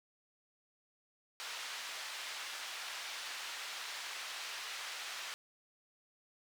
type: band-pass noise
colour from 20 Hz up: white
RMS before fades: -44 dBFS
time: 1.4-5.34 s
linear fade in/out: 0 ms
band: 920 to 4200 Hz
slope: 12 dB/octave
effects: none